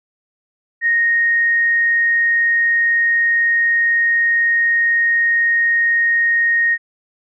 sine tone, 1862 Hz, A#6, 2 cents flat, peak -12 dBFS, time 0.81-6.78 s, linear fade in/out 50 ms, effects none

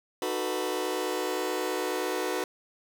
sawtooth chord, B dominant seventh, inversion first, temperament just, 308.7 / 370.4 / 444.5 / 493.9 Hz, D#4 / F#4 / A4 / B4, -14 / +2 / +18 / 0 cents, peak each -32 / -28 / -32 / -29 dBFS, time 0.22-2.44 s, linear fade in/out 2 ms, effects none

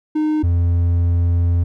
triangle tone pair in turn, 307.2 / 86.21 Hz, D#4 / F2, -22 / -22 cents, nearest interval octave + minor seventh, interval 2200 cents, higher first, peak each -13 / -11 dBFS, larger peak second, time 0.15-0.43 / 0.43-1.64 s, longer second, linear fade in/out 10 ms, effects none

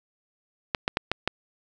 clicks, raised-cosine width 0.3 ms, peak -7 dBFS, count 5, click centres 0.748 / 0.879 / 0.971 / 1.116 / 1.276 s, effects none

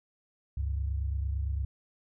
sine tone pair together, 69.65 / 98.5 Hz, C#2 / G2, +9 / +9 cents, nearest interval tritone, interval 600 cents, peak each -29 / -36 dBFS, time 0.57-1.65 s, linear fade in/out 5 ms, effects none

